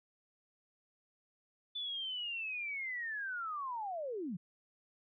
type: linear sweep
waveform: sine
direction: down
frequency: 3507 to 155.56 Hz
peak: -37 dBFS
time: 1.75-4.37 s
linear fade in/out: 10 ms
effects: none